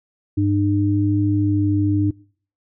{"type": "tone pair together", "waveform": "sine", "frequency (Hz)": [101, 302.2], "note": ["G#2", "D4"], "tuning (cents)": [-48, 50], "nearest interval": "octave + perfect fifth", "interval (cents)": 1898, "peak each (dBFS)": -18, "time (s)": [0.37, 2.11], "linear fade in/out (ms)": 10, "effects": ["noise-tail reverb RT60 0.5 s tail -24 dB re dry"]}